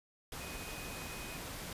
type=tone in noise; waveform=sine; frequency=2500 Hz; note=D#7; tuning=8 cents sharp; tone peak=-50 dBFS; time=0.41-1.37 s; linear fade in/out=2 ms; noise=pink; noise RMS=-44 dBFS; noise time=0.32-1.73 s; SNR=-9 dB; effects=resampled to 32000 Hz